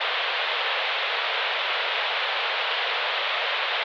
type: band-pass noise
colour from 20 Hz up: white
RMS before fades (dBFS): -26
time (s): 0-3.84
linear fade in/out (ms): 10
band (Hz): 460 to 3700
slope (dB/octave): 48
effects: none